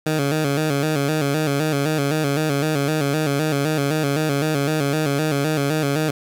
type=tone with vibrato; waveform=15% pulse; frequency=147.8 Hz; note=D3; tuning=11 cents sharp; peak=-12 dBFS; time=0.06-6.11 s; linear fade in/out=5 ms; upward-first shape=square; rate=3.9 Hz; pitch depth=90 cents each way; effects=8-bit